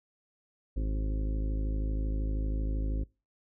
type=harmonic tone; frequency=52.8 Hz; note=G#1; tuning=29 cents sharp; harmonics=1 / 2 / 3 / 4 / 5 / 6 / 7 / 8 / 10; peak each=-28 / -42 / -44 / -50 / -41 / -46 / -50 / -52 / -51 dBFS; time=0.76-3.04 s; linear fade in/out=10 ms; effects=noise-tail reverb RT60 0.3 s tail -25 dB re dry